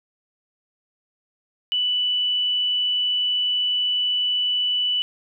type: tone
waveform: sine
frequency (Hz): 2972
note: F#7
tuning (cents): +7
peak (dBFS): -19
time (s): 1.72-5.02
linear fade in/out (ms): 0
effects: none